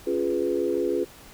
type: chord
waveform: sine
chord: C# dominant seventh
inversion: none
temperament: equal with one note detuned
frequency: 277.2 / 349.2 / 415.3 / 495.9 Hz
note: C#4 / E#4 / G#4 / B4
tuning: 0 / 0 / 0 / +7 cents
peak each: -31 / -26 / -27 / -29 dBFS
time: 0.06-1.05 s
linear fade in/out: 20 ms
effects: pink hiss -48 dBFS RMS until 1.33 s